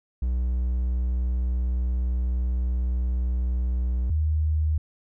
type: tone pair in turn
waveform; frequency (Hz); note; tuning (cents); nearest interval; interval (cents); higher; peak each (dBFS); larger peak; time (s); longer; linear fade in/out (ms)
triangle / sine; 61.74 / 77.43; B1 / D#2; 0 / -8; major third; 392; second; -20; neither; 0.22-4.1 / 4.1-4.78; first; 5
effects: none